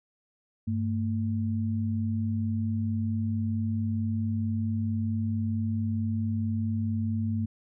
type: tone pair together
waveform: sine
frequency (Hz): 100 / 224.5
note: G2 / A3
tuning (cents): +35 / +35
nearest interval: octave + major second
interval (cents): 1400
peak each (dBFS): -28 / -29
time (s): 0.67-7.46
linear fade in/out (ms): 10
effects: none